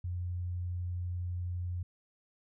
sine tone, 88.8 Hz, F2, 29 cents sharp, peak -33 dBFS, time 0.04-1.83 s, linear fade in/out 5 ms, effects none

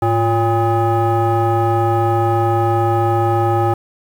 sine tone with frequency modulation, 350 Hz, F4, 4 cents sharp, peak -11 dBFS, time 0.02-3.74 s, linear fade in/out 5 ms, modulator 457 Hz, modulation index 1.5, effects tanh soft clip ceiling -9 dBFS + 7-bit

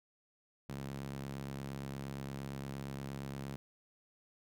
sawtooth tone with high-pass filter, 68.6 Hz, C#2, 17 cents flat, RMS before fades -43 dBFS, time 0.69-3.56 s, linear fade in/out 0 ms, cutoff 150 Hz, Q 1.8, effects none

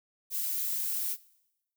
violet noise, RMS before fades -32 dBFS, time 0.3-1.17 s, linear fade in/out 50 ms, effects noise-tail reverb RT60 0.9 s tail -21 dB re dry

